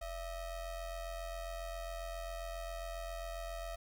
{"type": "ring-modulated tone", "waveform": "square", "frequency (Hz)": 313.3, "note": "D#4", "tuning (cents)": 12, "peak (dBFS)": -38, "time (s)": [0.01, 3.76], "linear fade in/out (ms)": 10, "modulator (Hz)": 357, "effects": ["12-bit"]}